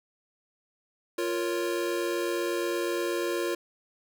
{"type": "chord", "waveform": "square", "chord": "Bb minor", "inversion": "second", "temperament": "equal", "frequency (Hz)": [349.2, 466.2, 554.4], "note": ["F4", "Bb4", "Db5"], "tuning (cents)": [0, 0, 0], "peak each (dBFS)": [-30, -34, -35], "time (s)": [1.18, 3.55], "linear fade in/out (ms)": 5, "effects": []}